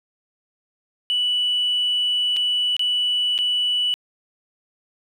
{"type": "tone with dropouts", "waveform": "sine", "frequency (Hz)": 2960, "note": "F#7", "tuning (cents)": 0, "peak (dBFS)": -17, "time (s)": [1.1, 3.94], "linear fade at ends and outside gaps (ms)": 0, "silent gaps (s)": [[2.364, 2.368], [2.766, 2.794], [3.379, 3.388]], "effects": ["tanh soft clip ceiling -14 dBFS", "9-bit"]}